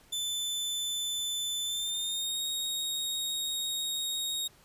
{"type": "tone with pitch glide", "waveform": "sawtooth", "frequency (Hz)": [3520, 3751], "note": ["A7", "A#7"], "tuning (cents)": [0, 10], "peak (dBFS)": -28, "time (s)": [0.12, 4.48], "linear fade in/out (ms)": 10, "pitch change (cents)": 110, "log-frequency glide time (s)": [1.64, 2.42], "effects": ["pink hiss -60 dBFS RMS until 4.64 s", "resampled to 32000 Hz"]}